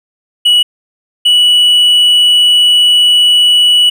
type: tone pair in turn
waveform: triangle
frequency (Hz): 2933 / 2945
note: F#7 / F#7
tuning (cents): -16 / -9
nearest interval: unison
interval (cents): 7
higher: second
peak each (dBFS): -3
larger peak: neither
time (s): 0.45-0.63 / 1.25-3.9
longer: second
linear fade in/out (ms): 10
effects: none